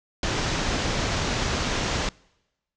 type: low-pass noise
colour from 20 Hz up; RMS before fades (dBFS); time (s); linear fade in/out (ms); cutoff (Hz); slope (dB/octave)
pink; -26; 0.23-2.09; 2; 6900; 48
effects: noise-tail reverb RT60 1.0 s tail -26 dB re dry